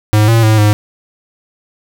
square tone with pitch steps, 106.4 / 114.5 / 109.1 / 105 Hz, G#2 / A#2 / A2 / G#2, +42 / -31 / -14 / +19 cents, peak -7 dBFS, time 0.13-0.73 s, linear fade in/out 0 ms, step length 150 ms, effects none

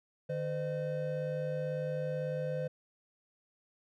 triangle tone cluster, 151.9 / 512 / 610 Hz, D#3 / C5 / D#5, -41 / -38 / -34 cents, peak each -35 / -33 / -40 dBFS, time 0.29-2.68 s, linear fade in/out 10 ms, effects none

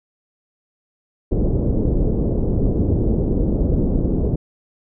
pink low-pass noise, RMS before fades -18 dBFS, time 1.31-4.36 s, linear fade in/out 10 ms, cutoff 450 Hz, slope 24 dB/octave, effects none

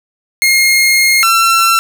sawtooth tone pair in turn, 2141 / 1348.7 Hz, C7 / E6, +39 / +39 cents, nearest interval minor sixth, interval 800 cents, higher first, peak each -4 dBFS, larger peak neither, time 0.42-1.23 / 1.23-1.79 s, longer first, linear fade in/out 0 ms, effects none

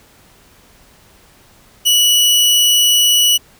sawtooth tone, 2941 Hz, F#7, 11 cents flat, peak -6 dBFS, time 1.85-3.38 s, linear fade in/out 20 ms, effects pink hiss -48 dBFS RMS until 3.59 s

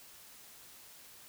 silence, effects white hiss -55 dBFS RMS until 1.28 s

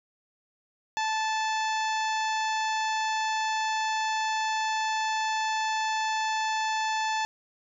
harmonic tone, 875 Hz, A5, 10 cents flat, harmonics 1 / 2 / 3 / 4 / 5 / 6 / 7 / 8, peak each -27 / -33 / -37 / -39 / -41 / -43 / -44 / -45 dBFS, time 0.97-7.25 s, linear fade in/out 0 ms, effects none

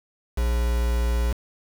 triangle tone with quantisation, 59.3 Hz, A#1, 30 cents sharp, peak -18 dBFS, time 0.37-1.33 s, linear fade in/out 10 ms, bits 5, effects none

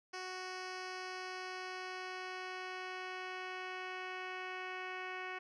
10% pulse tone with low-pass filter sweep, 370 Hz, F#4, in tune, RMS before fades -44 dBFS, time 0.13-5.39 s, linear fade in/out 10 ms, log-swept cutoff 5100 to 2600 Hz, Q 1.9, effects none

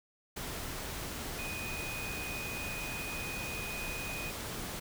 sine tone in noise, 2489 Hz, D#7, in tune, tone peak -40 dBFS, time 1.38-4.31 s, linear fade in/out 10 ms, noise pink, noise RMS -40 dBFS, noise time 0.36-4.8 s, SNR -3 dB, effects none

